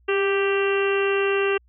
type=harmonic tone with a mistuned harmonic; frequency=392 Hz; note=G4; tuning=in tune; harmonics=1 / 2 / 3 / 4 / 5 / 6 / 7 / 8; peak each=-20 / -35 / -30 / -30 / -33 / -37 / -28 / -40 dBFS; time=0.08-1.58 s; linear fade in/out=10 ms; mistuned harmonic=1; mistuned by=+22 cents; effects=added 60 Hz sine -55 dBFS peak until 1.68 s